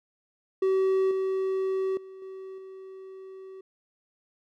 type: tone with level steps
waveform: triangle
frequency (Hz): 381.3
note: G4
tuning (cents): -48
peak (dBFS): -19 / -23 / -40 / -36 / -39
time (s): 0.62-3.61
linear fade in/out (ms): 5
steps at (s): 1.11 / 1.97 / 2.22 / 2.58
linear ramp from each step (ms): 2
effects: none